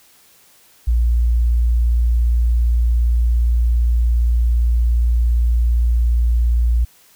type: tone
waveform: sine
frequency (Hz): 58.7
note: A#1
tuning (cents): +13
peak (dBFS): -12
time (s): 0.87-6.85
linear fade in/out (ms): 10
effects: white hiss -51 dBFS RMS until 7.15 s